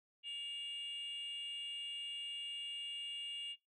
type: tone with frequency modulation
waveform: sine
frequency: 2830 Hz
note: F7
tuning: 22 cents sharp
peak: -40 dBFS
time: 0.23-3.56 s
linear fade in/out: 50 ms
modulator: 546 Hz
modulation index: 0.41
effects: noise-tail reverb RT60 0.2 s tail -19 dB re dry + tanh soft clip ceiling -40 dBFS